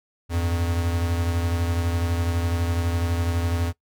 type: beating tone pair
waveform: square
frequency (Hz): 85 / 97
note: F2 / G2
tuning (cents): -46 / -18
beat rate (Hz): 12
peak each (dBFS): -23 / -31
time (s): 0.29-3.73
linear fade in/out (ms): 50
effects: noise-tail reverb RT60 0.1 s tail -19 dB re dry